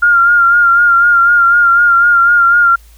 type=tone with vibrato; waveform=sine; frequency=1400 Hz; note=F6; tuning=4 cents sharp; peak=-5 dBFS; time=0.02-2.76 s; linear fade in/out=10 ms; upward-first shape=sine; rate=4 Hz; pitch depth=35 cents each way; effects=added 55 Hz sine -38 dBFS peak until 2.97 s + white hiss -48 dBFS RMS until 2.97 s